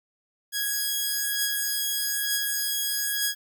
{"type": "beating tone pair", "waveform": "5% pulse", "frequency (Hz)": [1656, 1657.1], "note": ["G#6", "G#6"], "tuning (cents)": [-5, -4], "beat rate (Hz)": 1.1, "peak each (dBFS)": [-15, -20], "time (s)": [0.52, 3.35], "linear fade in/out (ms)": 50, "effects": []}